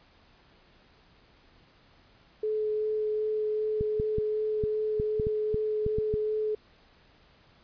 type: tone with vibrato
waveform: sine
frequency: 428.9 Hz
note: A4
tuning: 44 cents flat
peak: -26 dBFS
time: 2.43-6.55 s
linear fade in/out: 5 ms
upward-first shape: sine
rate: 2.6 Hz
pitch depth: 8 cents each way
type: clicks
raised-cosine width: 5 ms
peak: -19 dBFS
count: 11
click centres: 3.81 / 3.999 / 4.184 / 4.638 / 4.999 / 5.198 / 5.269 / 5.544 / 5.864 / 5.985 / 6.14 s
effects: pink hiss -60 dBFS RMS until 7.63 s + resampled to 11025 Hz